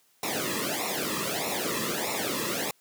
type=noise with flanger; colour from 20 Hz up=pink; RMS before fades=-30 dBFS; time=0.23-2.71 s; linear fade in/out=2 ms; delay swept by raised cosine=0.63 to 1.37 ms; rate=1.6 Hz; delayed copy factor=-0.9; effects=white hiss -65 dBFS RMS until 2.8 s + high-pass 150 Hz 12 dB/octave